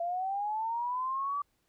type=linear sweep; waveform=sine; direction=up; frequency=675 to 1161 Hz; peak=-30 dBFS; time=0-1.42 s; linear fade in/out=5 ms; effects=pink hiss -75 dBFS RMS until 1.68 s